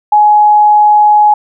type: tone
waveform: sine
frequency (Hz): 840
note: G#5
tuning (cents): +19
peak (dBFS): -3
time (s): 0.12-1.34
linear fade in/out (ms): 5
effects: none